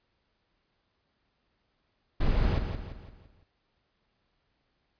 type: noise with echo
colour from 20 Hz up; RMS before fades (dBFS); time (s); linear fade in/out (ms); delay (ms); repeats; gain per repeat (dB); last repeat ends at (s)
brown; -25; 2.2-2.59; 10; 170; 5; -7; 3.44
effects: pink hiss -75 dBFS RMS until 4.99 s + resampled to 11025 Hz